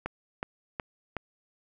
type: click train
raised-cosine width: 0.5 ms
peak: -17 dBFS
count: 4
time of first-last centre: 0.06-1.167 s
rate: 2.71 Hz
effects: none